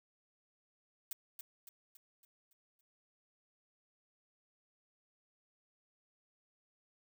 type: noise with echo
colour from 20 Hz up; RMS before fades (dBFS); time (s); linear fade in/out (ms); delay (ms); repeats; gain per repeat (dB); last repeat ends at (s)
blue; -41; 1.11-1.13; 2; 280; 6; -6; 2.81
effects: none